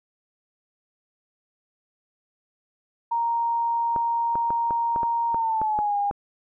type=tone with pitch glide; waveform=sine; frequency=932.3 to 811.6 Hz; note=A#5 to G#5; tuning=0 to -40 cents; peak=-21 dBFS; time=3.11-6.11 s; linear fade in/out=10 ms; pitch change=-240 cents; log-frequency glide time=5.3-5.97 s
type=clicks; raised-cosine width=1 ms; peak=-17 dBFS; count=10; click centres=3.962 / 4.355 / 4.505 / 4.708 / 4.961 / 5.032 / 5.345 / 5.616 / 5.789 / 6.111 s
effects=none